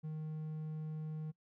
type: tone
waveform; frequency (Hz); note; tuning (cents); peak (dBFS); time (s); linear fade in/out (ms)
triangle; 155.56; D#3; 0; -37; 0.03-1.32; 20
effects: noise-tail reverb RT60 0.1 s tail -23 dB re dry